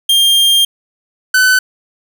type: tone pair in turn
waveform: 45% pulse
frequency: 3200 / 1510.2 Hz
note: G7 / F#6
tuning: +35 / +35 cents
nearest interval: octave + minor second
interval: 1300 cents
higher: first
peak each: -7 dBFS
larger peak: neither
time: 0.09-0.65 / 1.34-1.59 s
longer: first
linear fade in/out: 5 ms
effects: none